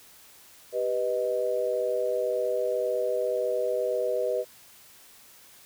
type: chord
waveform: sine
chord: G augmented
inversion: none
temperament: equal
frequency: 392 / 493.9 / 622.3 Hz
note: G4 / B4 / D#5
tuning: 0 / 0 / 0 cents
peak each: -32 / -27 / -29 dBFS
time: 0.72-4.45 s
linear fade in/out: 50 ms
effects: white hiss -53 dBFS RMS until 5.65 s